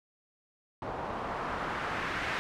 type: noise with low-pass filter sweep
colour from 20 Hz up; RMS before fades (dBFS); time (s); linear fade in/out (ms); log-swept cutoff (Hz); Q
white; -35; 0.82-2.39; 0; 810 to 2000; 1.4
effects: none